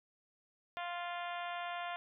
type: harmonic tone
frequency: 349.2 Hz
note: F4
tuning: in tune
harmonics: 2 / 3 / 4 / 5 / 6 / 7 / 8 / 9 / 10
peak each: -41 / -45 / -47 / -49 / -51 / -52 / -53 / -54 / -55 dBFS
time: 0.77-1.96 s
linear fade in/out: 0 ms
effects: none